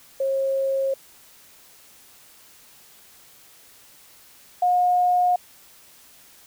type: tone pair in turn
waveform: sine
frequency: 540 / 718.8 Hz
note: C#5 / F5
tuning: -45 / +50 cents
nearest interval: perfect fourth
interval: 495 cents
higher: second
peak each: -20 / -16 dBFS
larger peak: second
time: 0.2-0.94 / 4.62-5.36 s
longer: neither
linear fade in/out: 5 ms
effects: white hiss -51 dBFS RMS until 6.46 s

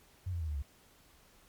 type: tone with pitch steps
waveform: sine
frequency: 91.6 / 85.47 / 79.74 / 74.4 / 69.42 Hz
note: F#2 / F2 / D#2 / D2 / C#2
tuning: -17 / -37 / +43 / +23 / +3 cents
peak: -33 dBFS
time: 0.26-0.625 s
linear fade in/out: 10 ms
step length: 73 ms
effects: pink hiss -63 dBFS RMS until 1.48 s + MP3 96 kbps

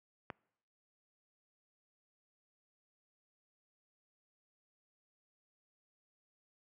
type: click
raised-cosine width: 0.5 ms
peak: -25 dBFS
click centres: 0.302 s
effects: noise-tail reverb RT60 0.8 s tail -26 dB re dry + high-pass 100 Hz 12 dB/octave

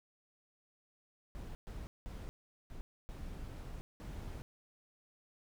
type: noise bursts at uneven times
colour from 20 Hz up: brown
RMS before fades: -45 dBFS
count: 6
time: 1.35-1.55 / 1.67-1.87 / 2.06-2.29 / 2.7-2.81 / 3.09-3.81 / 4-4.42 s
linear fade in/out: 0 ms
effects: none

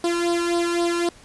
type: tone with flanger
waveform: sawtooth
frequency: 343.5 Hz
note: F4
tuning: 29 cents flat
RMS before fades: -22 dBFS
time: 0.04-1.09 s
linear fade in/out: 2 ms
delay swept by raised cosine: 0.21 to 0.76 ms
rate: 3.8 Hz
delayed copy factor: +0.75
effects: pink hiss -49 dBFS RMS until 1.24 s + resampled to 24000 Hz

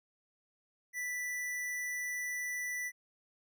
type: tone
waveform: square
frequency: 1975.5 Hz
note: B6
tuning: in tune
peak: -36 dBFS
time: 0.93-2.92 s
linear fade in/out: 50 ms
effects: none

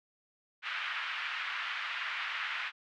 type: band-pass noise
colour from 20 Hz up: pink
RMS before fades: -37 dBFS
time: 0.62-2.72 s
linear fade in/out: 50 ms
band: 1300 to 3000 Hz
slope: 24 dB/octave
effects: none

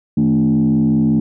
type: tone with frequency modulation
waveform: sine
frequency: 223 Hz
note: A3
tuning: 23 cents sharp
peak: -10 dBFS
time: 0.17-1.2 s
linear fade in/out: 5 ms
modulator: 65.3 Hz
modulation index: 1
effects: tanh soft clip ceiling -7 dBFS

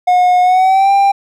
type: tone with pitch glide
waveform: triangle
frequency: 723 to 793 Hz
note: F#5 to G5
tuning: -40 to +20 cents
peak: -5 dBFS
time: 0.07-1.12 s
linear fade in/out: 10 ms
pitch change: +160 cents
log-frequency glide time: 0.42-0.92 s
effects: none

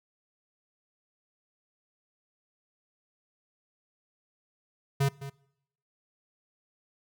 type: tone with echo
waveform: square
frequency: 138.59 Hz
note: C#3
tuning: in tune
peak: -23 dBFS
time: 5-5.09 s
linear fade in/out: 10 ms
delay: 210 ms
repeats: 1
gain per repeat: -14 dB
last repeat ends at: 5.3 s
effects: noise-tail reverb RT60 0.8 s tail -23 dB re dry

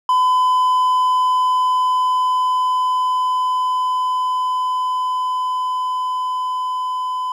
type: tone with level ramp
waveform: triangle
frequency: 1010 Hz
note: B5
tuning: 39 cents sharp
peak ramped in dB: -10 to -18 dBFS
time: 0.09-7.32 s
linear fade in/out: 2 ms
effects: none

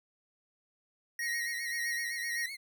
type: tone with tremolo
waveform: square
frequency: 1879 Hz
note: A#6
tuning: 13 cents sharp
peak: -32 dBFS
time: 1.19-2.46 s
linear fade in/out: 2 ms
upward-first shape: triangle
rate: 1.8 Hz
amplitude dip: 45%
type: tone with vibrato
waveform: 30% pulse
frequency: 2093 Hz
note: C7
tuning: in tune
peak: -37 dBFS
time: 1.21-2.57 s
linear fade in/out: 20 ms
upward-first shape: sine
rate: 7.8 Hz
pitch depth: 100 cents each way
effects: none

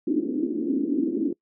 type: band-pass noise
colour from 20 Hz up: white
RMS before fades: -25 dBFS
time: 0.07-1.33 s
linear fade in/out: 5 ms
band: 250 to 330 Hz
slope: 48 dB/octave
effects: noise-tail reverb RT60 0.1 s tail -24 dB re dry

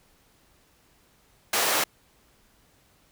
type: high-pass noise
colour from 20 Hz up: pink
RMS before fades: -24 dBFS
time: 1.53-1.84 s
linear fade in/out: 5 ms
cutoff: 500 Hz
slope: 12 dB/octave
effects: pink hiss -62 dBFS RMS until 3.11 s

